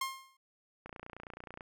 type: tone with exponential decay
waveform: sawtooth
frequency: 1065 Hz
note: C6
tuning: 30 cents sharp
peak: -27 dBFS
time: 0.01-0.37 s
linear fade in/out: 5 ms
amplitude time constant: 78 ms
type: click train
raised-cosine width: 0.5 ms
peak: -30 dBFS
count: 23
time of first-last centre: 0.86-1.608 s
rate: 29.4 Hz
effects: none